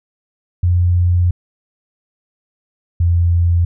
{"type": "tone pair in turn", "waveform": "sine", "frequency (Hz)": [88.4, 85.98], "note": ["F2", "F2"], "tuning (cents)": [22, -27], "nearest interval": "unison", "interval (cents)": 49, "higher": "first", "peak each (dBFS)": -10, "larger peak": "neither", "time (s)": [[0.63, 1.31], [3, 3.65]], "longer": "first", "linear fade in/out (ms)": 5, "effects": []}